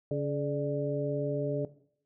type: harmonic tone with a mistuned harmonic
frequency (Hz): 141.8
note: C#3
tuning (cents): +40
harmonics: 1 / 2 / 3 / 4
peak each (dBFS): -32 / -36 / -33 / -34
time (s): 0.11-1.65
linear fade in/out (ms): 2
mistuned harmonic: 4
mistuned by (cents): +68
effects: noise-tail reverb RT60 0.6 s tail -17 dB re dry